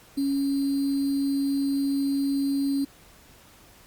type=tone with sample-and-hold; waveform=sine; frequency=277.2 Hz; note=C#4; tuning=in tune; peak=-22 dBFS; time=0.17-2.85 s; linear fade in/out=10 ms; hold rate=4410 Hz; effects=pink hiss -53 dBFS RMS until 3.86 s + Opus 48 kbps